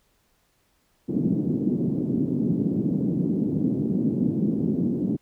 pink band-pass noise, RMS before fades -24 dBFS, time 1.08-5.17 s, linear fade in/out 20 ms, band 170 to 300 Hz, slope 24 dB/octave, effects pink hiss -67 dBFS RMS until 5.21 s

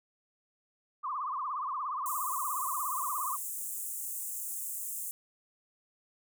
sine tone with vibrato, 1111 Hz, C#6, 4 cents sharp, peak -32 dBFS, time 1.03-3.37 s, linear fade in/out 20 ms, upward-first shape triangle, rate 17 Hz, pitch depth 210 cents each way
pink high-pass noise, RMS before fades -38 dBFS, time 2.06-5.11 s, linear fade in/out 0 ms, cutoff 7300 Hz, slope 48 dB/octave
effects none

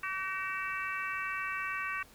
harmonic tone with a mistuned harmonic, 381.9 Hz, G4, 45 cents flat, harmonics 3 / 4 / 5 / 6 / 7, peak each -38 / -39 / -40 / -41 / -41 dBFS, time 0.03-2.03 s, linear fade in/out 5 ms, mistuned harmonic 5, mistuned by -30 cents, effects pink hiss -58 dBFS RMS until 2.14 s

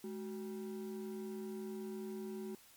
triangle ring-modulated tone, 293.7 Hz, D4, in tune, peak -36 dBFS, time 0.04-2.55 s, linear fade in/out 0 ms, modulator 81.5 Hz, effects white hiss -62 dBFS RMS until 2.76 s + MP3 96 kbps

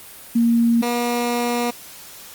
sine / 15% pulse tone pair in turn, 233.1 / 240.1 Hz, A#3 / B3, 0 / -49 cents, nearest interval minor second, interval 51 cents, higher second, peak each -13 dBFS, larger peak neither, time 0.35-0.82 / 0.82-1.71 s, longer second, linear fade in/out 10 ms, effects white hiss -40 dBFS RMS until 2.34 s + Opus 32 kbps

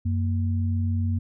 sine tone pair together, 92.5 / 231.8 Hz, F#2 / A#3, 0 / -10 cents, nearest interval octave + major third, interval 1590 cents, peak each -22 / -30 dBFS, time 0.05-1.19 s, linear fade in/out 10 ms, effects none

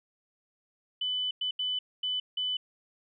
sine tone bursts at uneven times, 3000 Hz, F#7, 23 cents sharp, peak -28 dBFS, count 5, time 1.01-1.31 / 1.41-1.51 / 1.59-1.79 / 2.03-2.2 / 2.37-2.57 s, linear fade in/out 5 ms, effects none

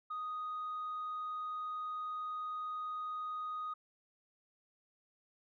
sine tone, 1244.5 Hz, D#6, in tune, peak -36 dBFS, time 0.1-3.74 s, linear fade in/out 10 ms, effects tanh soft clip ceiling -35 dBFS

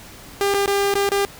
sawtooth tone with dropouts, 399.9 Hz, G4, 35 cents sharp, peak -13 dBFS, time 0.41-1.25 s, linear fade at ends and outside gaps 0 ms, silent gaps 0.539-0.544 / 0.659-0.677 / 0.939-0.954 / 1.09-1.118 s, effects pink hiss -41 dBFS RMS until 1.39 s

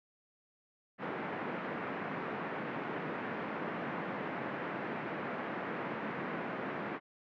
pink band-pass noise, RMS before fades -39 dBFS, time 0.98-7 s, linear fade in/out 50 ms, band 170 to 2100 Hz, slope 24 dB/octave, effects none

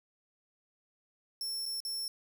sawtooth tone with dropouts, 5400 Hz, E8, 41 cents sharp, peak -32 dBFS, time 1.41-2.08 s, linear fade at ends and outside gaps 1 ms, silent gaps 1.656-1.661 / 1.803-1.85 s, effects none

